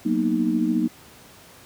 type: chord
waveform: sine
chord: B major seventh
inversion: second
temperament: equal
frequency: 185 / 233.1 / 246.9 / 311.1 Hz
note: F#3 / A#3 / B3 / D#4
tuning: 0 / 0 / 0 / 0 cents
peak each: -27 / -23 / -27 / -23 dBFS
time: 0.05-0.88 s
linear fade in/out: 10 ms
effects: pink hiss -48 dBFS RMS until 1.65 s + high-pass 80 Hz 12 dB/octave